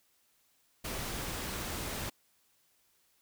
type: noise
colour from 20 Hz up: pink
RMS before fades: -38 dBFS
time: 0.84-2.1 s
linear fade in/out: 10 ms
effects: white hiss -71 dBFS RMS until 3.21 s